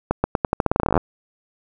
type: accelerating click train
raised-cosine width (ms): 1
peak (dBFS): -3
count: 19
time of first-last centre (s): 0.11-0.977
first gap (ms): 130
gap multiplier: 0.86
effects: none